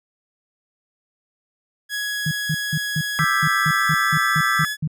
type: tone with pitch glide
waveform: sawtooth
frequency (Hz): 1671 to 1698.2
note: G#6 to G#6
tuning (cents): +10 to +38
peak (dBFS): -20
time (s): 1.89-4.77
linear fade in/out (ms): 50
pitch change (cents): +28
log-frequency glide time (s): 3.3-4.19
type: tone bursts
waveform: sine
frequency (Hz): 154.9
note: D#3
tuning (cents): -7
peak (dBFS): -19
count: 12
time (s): 2.26-4.876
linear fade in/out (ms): 5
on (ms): 53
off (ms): 180
type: chord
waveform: sine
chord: E minor seventh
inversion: third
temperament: just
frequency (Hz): 1186.7 / 1318.5 / 1582.2 / 1977.8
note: D6 / E6 / G6 / B6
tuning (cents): +18 / 0 / +16 / +2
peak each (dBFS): -25 / -22 / -23 / -24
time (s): 3.19-4.65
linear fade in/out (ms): 0
effects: none